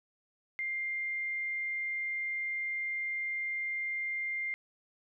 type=tone; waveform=sine; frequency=2100 Hz; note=C7; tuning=6 cents sharp; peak=-32 dBFS; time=0.59-4.54 s; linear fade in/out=0 ms; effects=none